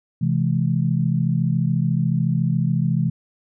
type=chord; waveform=sine; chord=C augmented; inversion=none; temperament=equal with one note detuned; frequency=130.81 / 164.81 / 211.9 Hz; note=C3 / E3 / G#3; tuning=0 / 0 / +35 cents; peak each=-21 / -20 / -25 dBFS; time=0.21-3.1 s; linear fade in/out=10 ms; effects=none